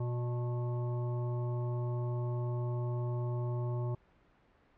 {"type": "harmonic tone with a mistuned harmonic", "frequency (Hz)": 121.2, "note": "B2", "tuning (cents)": -32, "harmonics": [1, 3, 5, 7, 9], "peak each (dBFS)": [-32, -42, -46, -49, -51], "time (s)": [0, 3.95], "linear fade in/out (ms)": 5, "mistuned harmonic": 7, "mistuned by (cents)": 51, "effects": ["pink hiss -66 dBFS RMS until 4.77 s", "low-pass 2000 Hz 12 dB/octave"]}